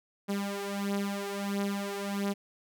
sawtooth beating tone pair, 199.5 / 201 Hz, G3 / G3, +31 / +44 cents, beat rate 1.5 Hz, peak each -29 / -31 dBFS, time 0.28-2.34 s, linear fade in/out 20 ms, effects none

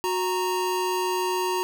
square tone pair together, 366.8 / 932.3 Hz, F#4 / A#5, -15 / 0 cents, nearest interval octave + major third, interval 1615 cents, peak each -27 dBFS, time 0.04-1.63 s, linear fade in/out 0 ms, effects none

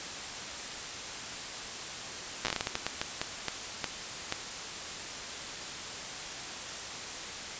slowing click train, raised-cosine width 0.2 ms, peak -12 dBFS, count 16, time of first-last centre 2.45-4.324 s, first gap 8 ms, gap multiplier 1.34, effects white hiss -39 dBFS RMS until 7.59 s + resampled to 16000 Hz

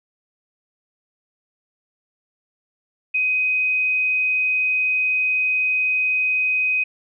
sine tone, 2512 Hz, D#7, 16 cents sharp, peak -17 dBFS, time 3.14-6.84 s, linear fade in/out 10 ms, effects none

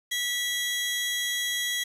sawtooth tone pair together, 1958 / 3299 Hz, B6 / G#7, -15 / -12 cents, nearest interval major sixth, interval 903 cents, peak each -26 dBFS, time 0.11-1.84 s, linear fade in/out 10 ms, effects resampled to 32000 Hz + 8-bit

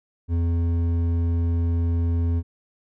sine tone with hard clipping, 84.6 Hz, E2, 45 cents sharp, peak -21 dBFS, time 0.28-2.43 s, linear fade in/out 50 ms, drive 8 dB, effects none

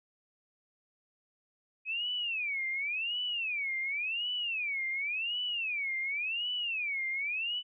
sine tone with vibrato, 2500 Hz, D#7, 8 cents sharp, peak -31 dBFS, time 1.85-7.63 s, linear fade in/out 50 ms, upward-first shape sine, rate 0.91 Hz, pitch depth 300 cents each way, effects none

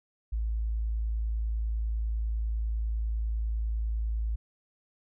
sine tone, 55 Hz, A1, in tune, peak -27 dBFS, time 0.32-4.36 s, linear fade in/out 10 ms, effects none

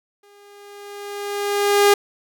sawtooth tone with exponential growth, 406.6 Hz, G#4, 37 cents flat, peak -6 dBFS, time 0.23-1.94 s, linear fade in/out 5 ms, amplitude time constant 370 ms, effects none

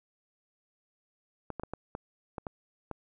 clicks, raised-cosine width 1 ms, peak -22 dBFS, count 8, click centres 1.503 / 1.597 / 1.635 / 1.736 / 1.951 / 2.382 / 2.468 / 2.913 s, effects none

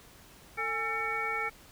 harmonic tone with a mistuned harmonic, 448.5 Hz, A4, 33 cents sharp, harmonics 1 / 2 / 3 / 4 / 5, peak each -40 / -38 / -35 / -40 / -33 dBFS, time 0.57-1.5 s, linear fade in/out 20 ms, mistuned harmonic 2, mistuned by -140 cents, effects pink hiss -55 dBFS RMS until 1.71 s

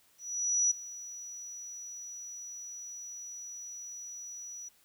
sine tone with ADSR envelope, 5870 Hz, F#8, 15 cents flat, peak -23 dBFS, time 0.18-4.69 s, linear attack 530 ms, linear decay 7 ms, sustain -18 dB, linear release 10 ms, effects white hiss -66 dBFS RMS until 4.84 s

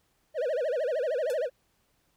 triangle tone with vibrato, 554.4 Hz, C#5, in tune, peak -24 dBFS, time 0.34-1.5 s, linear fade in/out 50 ms, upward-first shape sine, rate 13 Hz, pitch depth 260 cents each way
5% pulse tone with exponential decay, 872 Hz, A5, 16 cents flat, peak -26 dBFS, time 1.3-1.4 s, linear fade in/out 0 ms, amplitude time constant 21 ms
effects pink hiss -71 dBFS RMS until 2.16 s

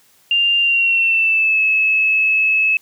sine tone with pitch glide, 2794 to 2592 Hz, F7 to E7, 0 to -30 cents, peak -12 dBFS, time 0.31-2.77 s, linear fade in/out 2 ms, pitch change -130 cents, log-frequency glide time 0.59-1.61 s, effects white hiss -54 dBFS RMS until 2.81 s + high-pass 60 Hz 12 dB/octave

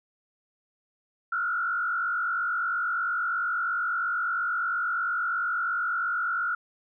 sine tone with frequency modulation, 1400 Hz, F6, 4 cents sharp, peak -25 dBFS, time 1.32-6.55 s, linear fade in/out 5 ms, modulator 48.5 Hz, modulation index 1.4, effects none

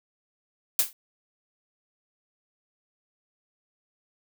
blue noise with exponential decay, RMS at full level -17 dBFS, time 0.79-0.93 s, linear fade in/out 1 ms, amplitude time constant 30 ms, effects none

